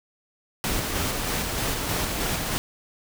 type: noise with tremolo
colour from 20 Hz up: pink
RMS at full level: -26 dBFS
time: 0.64-2.58 s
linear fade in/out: 0 ms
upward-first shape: square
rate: 3.2 Hz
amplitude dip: 25%
effects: none